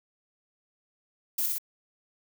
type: noise with echo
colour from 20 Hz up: violet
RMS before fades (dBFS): -28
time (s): 1.38-1.46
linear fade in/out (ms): 5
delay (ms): 62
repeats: 2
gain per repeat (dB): -2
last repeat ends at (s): 1.584
effects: none